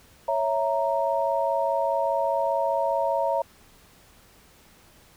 sine chord, A# diminished, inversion first, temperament equal, 554.4 / 659.3 / 932.3 Hz, C#5 / E5 / A#5, 0 / 0 / 0 cents, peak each -26 dBFS, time 0.28-3.42 s, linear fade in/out 5 ms, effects pink hiss -55 dBFS RMS until 5.16 s

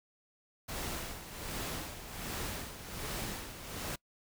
pink noise with tremolo, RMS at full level -38 dBFS, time 0.68-3.96 s, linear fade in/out 10 ms, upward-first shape sine, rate 1.3 Hz, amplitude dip 65%, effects noise-tail reverb RT60 0.1 s tail -24 dB re dry

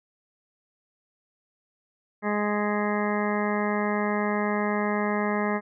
harmonic tone, 208 Hz, G#3, 3 cents sharp, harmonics 1 / 2 / 3 / 4 / 5 / 6 / 8 / 9 / 10, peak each -27 / -30 / -32 / -33 / -34 / -35 / -36 / -37 / -37 dBFS, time 2.22-5.61 s, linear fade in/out 50 ms, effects none

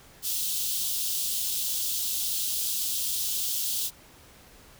white high-pass noise, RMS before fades -29 dBFS, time 0.22-3.91 s, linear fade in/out 50 ms, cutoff 3000 Hz, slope 48 dB/octave, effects pink hiss -53 dBFS RMS until 4.79 s

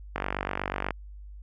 click train, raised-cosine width 0.5 ms, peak -13 dBFS, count 37, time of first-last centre 0.16-0.907 s, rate 48.2 Hz, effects added 50 Hz sine -41 dBFS peak until 1.42 s

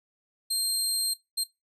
25% pulse tone bursts at uneven times, 4186 Hz, C8, in tune, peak -21 dBFS, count 2, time 0.5-1.14 / 1.37-1.44 s, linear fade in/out 10 ms, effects noise-tail reverb RT60 0.2 s tail -18 dB re dry

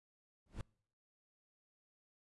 brown noise with exponential growth, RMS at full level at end -39 dBFS, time 0.46-0.61 s, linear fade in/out 1 ms, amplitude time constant 32 ms, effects noise-tail reverb RT60 0.6 s tail -26 dB re dry + resampled to 24000 Hz

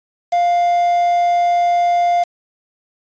triangle tone with quantisation, 699 Hz, F5, 1 cent sharp, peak -10 dBFS, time 0.32-2.24 s, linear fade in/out 10 ms, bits 5, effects resampled to 16000 Hz

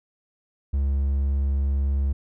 triangle tone, 69.1 Hz, C#2, 5 cents flat, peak -18 dBFS, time 0.73-2.13 s, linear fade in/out 10 ms, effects none

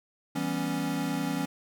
square chord, C# half-diminished seventh, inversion first, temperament equal, 164.81 / 196 / 246.9 / 277.2 Hz, E3 / G3 / B3 / C#4, 0 / 0 / 0 / 0 cents, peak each -35 / -37 / -36 / -32 dBFS, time 0.35-1.46 s, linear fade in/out 10 ms, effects none

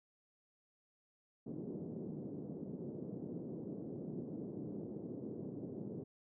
pink band-pass noise, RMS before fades -45 dBFS, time 1.46-6.04 s, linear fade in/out 10 ms, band 150 to 420 Hz, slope 24 dB/octave, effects none

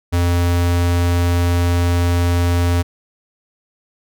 square tone, 87.1 Hz, F2, 4 cents flat, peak -14 dBFS, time 0.12-2.83 s, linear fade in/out 20 ms, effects none

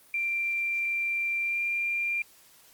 sine tone with pitch glide, 2364 to 2386 Hz, D7 to D7, +11 to +27 cents, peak -26 dBFS, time 0.14-2.22 s, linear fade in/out 2 ms, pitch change +16 cents, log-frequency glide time 1.42-1.59 s, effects white hiss -57 dBFS RMS until 2.73 s + Opus 32 kbps

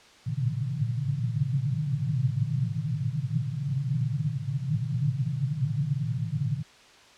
white band-pass noise, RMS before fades -28 dBFS, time 0.26-6.63 s, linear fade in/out 20 ms, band 110 to 160 Hz, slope 96 dB/octave, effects white hiss -53 dBFS RMS until 7.17 s + low-pass 5000 Hz 12 dB/octave

